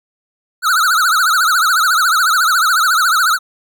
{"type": "tone with vibrato", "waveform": "square", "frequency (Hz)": 1375, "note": "F6", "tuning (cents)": -27, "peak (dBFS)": -11, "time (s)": [0.62, 3.39], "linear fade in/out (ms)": 50, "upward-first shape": "triangle", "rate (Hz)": 14, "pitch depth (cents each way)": 200, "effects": []}